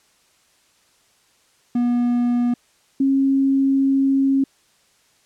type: tone pair in turn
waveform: triangle / sine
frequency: 241.8 / 271.4 Hz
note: B3 / C#4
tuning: -36 / -36 cents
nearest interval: major second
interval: 200 cents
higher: second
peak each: -14 dBFS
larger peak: neither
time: 1.75-2.54 / 3-4.44 s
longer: second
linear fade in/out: 5 ms
effects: white hiss -59 dBFS RMS until 5.25 s + low-pass 9000 Hz 12 dB/octave